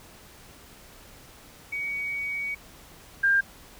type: tone pair in turn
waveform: sine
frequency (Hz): 2252 / 1597.9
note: C#7 / G6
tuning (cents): +27 / +33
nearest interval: tritone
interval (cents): 594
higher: first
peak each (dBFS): -28 / -18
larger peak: second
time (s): 1.72-2.55 / 3.23-3.41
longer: first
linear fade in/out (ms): 10
effects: pink hiss -50 dBFS RMS until 3.79 s